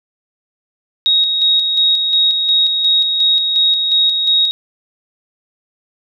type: tone with tremolo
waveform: sine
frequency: 3772 Hz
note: A#7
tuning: 20 cents sharp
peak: -9 dBFS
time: 1.06-4.51 s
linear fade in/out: 0 ms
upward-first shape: square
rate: 2.8 Hz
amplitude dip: 40%
effects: none